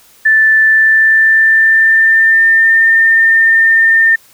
sine tone with pitch glide, 1760 to 1808.4 Hz, A6 to A6, 0 to +47 cents, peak -5 dBFS, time 0.25-4.16 s, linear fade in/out 10 ms, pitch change +47 cents, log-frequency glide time 0.61-2.83 s, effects white hiss -45 dBFS RMS until 4.33 s

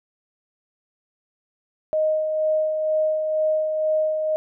sine tone with tremolo, 622.3 Hz, D#5, in tune, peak -17 dBFS, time 1.93-4.36 s, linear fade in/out 0 ms, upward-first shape sine, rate 2.1 Hz, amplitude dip 40%, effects none

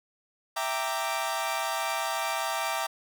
sawtooth chord, E half-diminished seventh, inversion none, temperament equal with one note detuned, 659.3 / 784 / 925.4 / 1174.7 Hz, E5 / G5 / Bb5 / D6, 0 / 0 / -13 / 0 cents, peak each -30 dBFS, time 0.56-2.87 s, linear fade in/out 10 ms, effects none

